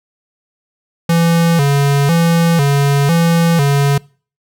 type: tone with vibrato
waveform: square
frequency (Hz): 153.9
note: D#3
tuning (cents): -19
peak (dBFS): -10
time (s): 1.09-3.98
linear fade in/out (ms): 5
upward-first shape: square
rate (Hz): 1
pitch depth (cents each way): 150
effects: noise-tail reverb RT60 0.4 s tail -24 dB re dry